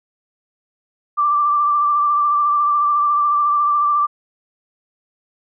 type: tone with vibrato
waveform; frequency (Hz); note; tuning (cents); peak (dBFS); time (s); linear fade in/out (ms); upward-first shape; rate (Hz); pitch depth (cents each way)
sine; 1174.7; D6; 0; -13; 1.17-4.07; 20; sine; 14; 25
effects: none